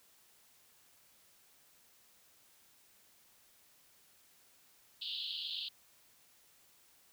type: band-pass noise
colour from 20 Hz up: pink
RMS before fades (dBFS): -41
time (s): 5.01-5.69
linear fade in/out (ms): 10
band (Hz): 2900 to 4500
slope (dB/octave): 96
effects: white hiss -66 dBFS RMS until 7.12 s